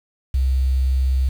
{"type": "tone with quantisation", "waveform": "sine", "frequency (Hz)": 65.41, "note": "C2", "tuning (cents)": 0, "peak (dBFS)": -15, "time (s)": [0.34, 1.29], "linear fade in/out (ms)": 5, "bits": 7, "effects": []}